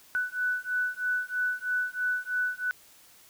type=beating tone pair; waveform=sine; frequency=1488 / 1491.1 Hz; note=F#6 / F#6; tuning=+9 / +13 cents; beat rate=3.1 Hz; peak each=-30 dBFS; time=0.15-2.71 s; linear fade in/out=0 ms; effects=white hiss -56 dBFS RMS until 3.29 s